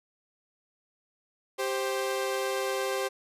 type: tone pair together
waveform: sawtooth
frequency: 392 / 525.5 Hz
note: G4 / C5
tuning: 0 / +7 cents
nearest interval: perfect fourth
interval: 507 cents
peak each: -27 dBFS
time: 1.58-3.09 s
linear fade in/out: 20 ms
effects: resampled to 32000 Hz